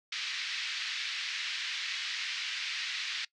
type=band-pass noise; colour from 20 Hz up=pink; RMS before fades=-36 dBFS; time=0.12-3.25 s; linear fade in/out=5 ms; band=1900 to 5000 Hz; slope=24 dB/octave; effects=noise-tail reverb RT60 0.1 s tail -21 dB re dry + low-pass 8000 Hz 12 dB/octave

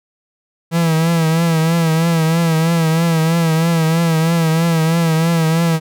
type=tone with vibrato; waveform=45% pulse; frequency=163.9 Hz; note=E3; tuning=10 cents flat; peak=-12 dBFS; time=0.71-5.8 s; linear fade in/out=50 ms; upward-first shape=triangle; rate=3.1 Hz; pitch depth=66 cents each way; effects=none

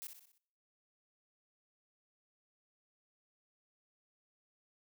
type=noise with echo; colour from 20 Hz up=blue; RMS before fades=-45 dBFS; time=0.02-0.07 s; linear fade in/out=0 ms; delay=62 ms; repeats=5; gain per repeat=-6 dB; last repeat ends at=0.38 s; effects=noise-tail reverb RT60 0.7 s tail -24 dB re dry

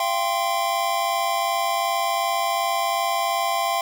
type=chord; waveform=square; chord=F suspended second; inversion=none; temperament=equal with one note detuned; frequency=681.3 / 784 / 1046.5 Hz; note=F5 / G5 / C6; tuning=-43 / 0 / 0 cents; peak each=-26 dBFS; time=0-3.81 s; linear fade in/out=2 ms; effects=none

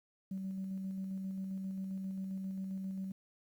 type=tone with tremolo; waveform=sine; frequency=191.2 Hz; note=G3; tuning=43 cents flat; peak=-35 dBFS; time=0.31-3.12 s; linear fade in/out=5 ms; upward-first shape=square; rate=7.5 Hz; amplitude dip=25%; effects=tanh soft clip ceiling -33 dBFS + 11-bit

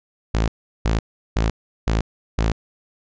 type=tone bursts; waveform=sawtooth; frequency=55 Hz; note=A1; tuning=in tune; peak=-13 dBFS; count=5; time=0.34-2.52 s; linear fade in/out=5 ms; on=140 ms; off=370 ms; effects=resampled to 16000 Hz

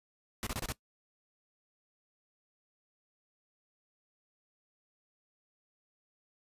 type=noise bursts; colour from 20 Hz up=pink; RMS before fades=-36 dBFS; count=5; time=0.43-0.722 s; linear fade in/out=0 ms; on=36 ms; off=28 ms; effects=noise-tail reverb RT60 0.1 s tail -19 dB re dry + resampled to 32000 Hz

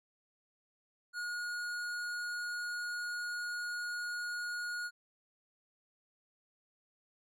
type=tone with hard clipping; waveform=triangle; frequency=1441 Hz; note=F#6; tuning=46 cents flat; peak=-38 dBFS; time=1.13-4.91 s; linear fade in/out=50 ms; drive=16 dB; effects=none

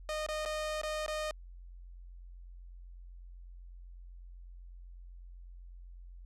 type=tone with dropouts; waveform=sawtooth; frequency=615 Hz; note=D#5; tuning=20 cents flat; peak=-30 dBFS; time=0.09-1.31 s; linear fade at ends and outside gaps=1 ms; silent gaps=0.264-0.287 / 0.452-0.459 / 0.815-0.833 / 1.063-1.08 s; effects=added 44 Hz sine -47 dBFS peak until 6.25 s + low-pass 9000 Hz 12 dB/octave

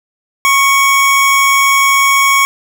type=tone pair together; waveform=square; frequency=1094.3 / 2241 Hz; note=C#6 / C#7; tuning=-23 / +18 cents; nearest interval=octave; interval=1241 cents; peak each=-11 dBFS; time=0.45-2.45 s; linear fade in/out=0 ms; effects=none

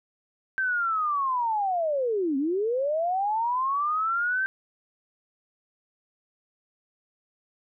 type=linear two-way sweep; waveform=sine; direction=down then up; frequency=1568 to 261.6 to 1568 Hz; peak=-23 dBFS; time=0.58-4.46 s; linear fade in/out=0 ms; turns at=2.37 s; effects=none

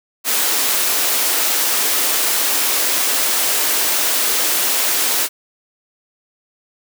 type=high-pass noise; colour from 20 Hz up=white; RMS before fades=-17 dBFS; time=0.24-5.29 s; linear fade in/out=50 ms; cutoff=270 Hz; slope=24 dB/octave; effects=none

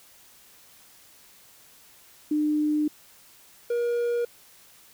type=tone pair in turn; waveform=sine / triangle; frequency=301.3 / 476.1 Hz; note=D4 / A#4; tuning=+44 / +37 cents; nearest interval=minor sixth; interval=793 cents; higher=second; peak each=-21 dBFS; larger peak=neither; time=2.31-2.88 / 3.7-4.25 s; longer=first; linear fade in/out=5 ms; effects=white hiss -54 dBFS RMS until 4.93 s

